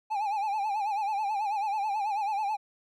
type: tone with vibrato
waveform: triangle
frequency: 830 Hz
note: G#5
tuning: 1 cent flat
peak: -25 dBFS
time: 0.1-2.57 s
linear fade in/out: 20 ms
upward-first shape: sine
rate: 9.2 Hz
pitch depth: 100 cents each way
effects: none